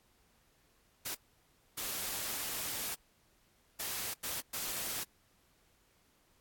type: noise bursts at uneven times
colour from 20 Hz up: white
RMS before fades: -38 dBFS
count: 5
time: 1.05-1.15 / 1.77-2.95 / 3.79-4.14 / 4.23-4.41 / 4.53-5.04 s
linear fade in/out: 10 ms
effects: pink hiss -70 dBFS RMS until 6.4 s + AAC 64 kbps